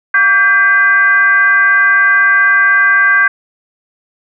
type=tone with frequency modulation; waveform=sine; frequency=1584 Hz; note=G6; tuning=18 cents sharp; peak=-6 dBFS; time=0.14-3.28 s; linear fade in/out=5 ms; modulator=435 Hz; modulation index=0.69; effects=none